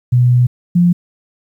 sine tone pair in turn, 123.47 / 175.11 Hz, B2 / F3, 0 / +5 cents, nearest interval tritone, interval 605 cents, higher second, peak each -7 dBFS, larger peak neither, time 0.12-0.47 / 0.75-0.93 s, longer first, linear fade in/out 10 ms, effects 8-bit

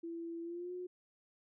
sine tone with pitch glide, 334.9 to 361 Hz, E4 to F#4, +27 to -43 cents, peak -40 dBFS, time 0.03-0.87 s, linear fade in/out 10 ms, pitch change +130 cents, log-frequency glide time 0.42-0.73 s, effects none

